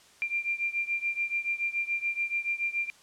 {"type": "beating tone pair", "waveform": "sine", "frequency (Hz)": [2377, 2384], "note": ["D7", "D7"], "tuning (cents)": [20, 25], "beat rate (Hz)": 7, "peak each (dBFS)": [-30, -32], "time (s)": [0.22, 2.9], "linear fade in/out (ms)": 0, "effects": ["white hiss -57 dBFS RMS until 3.02 s", "low-pass 8000 Hz 12 dB/octave"]}